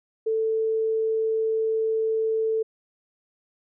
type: tone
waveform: sine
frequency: 443 Hz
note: A4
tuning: 12 cents sharp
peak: -21 dBFS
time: 0.26-2.63 s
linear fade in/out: 10 ms
effects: none